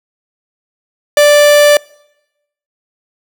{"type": "tone", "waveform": "45% pulse", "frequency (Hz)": 587, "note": "D5", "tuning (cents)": -1, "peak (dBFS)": -4, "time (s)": [1.17, 1.77], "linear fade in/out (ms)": 2, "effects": ["noise-tail reverb RT60 0.9 s tail -25 dB re dry"]}